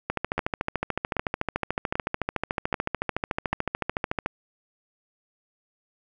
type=two click trains; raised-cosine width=0.5 ms; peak=-11 / -10 dBFS; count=5 / 58; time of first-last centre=0.38-3.53 / 0.1-4.261 s; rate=1.27 / 13.7 Hz; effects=none